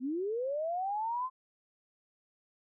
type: linear sweep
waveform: sine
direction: up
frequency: 240 to 1050 Hz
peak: -31 dBFS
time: 0-1.3 s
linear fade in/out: 50 ms
effects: none